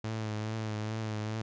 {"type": "tone with vibrato", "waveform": "sawtooth", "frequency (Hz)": 108.7, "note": "A2", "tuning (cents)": -21, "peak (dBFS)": -29, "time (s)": [0.04, 1.42], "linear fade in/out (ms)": 5, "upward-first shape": "triangle", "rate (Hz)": 2.4, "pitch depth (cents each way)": 46, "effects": ["resampled to 16000 Hz"]}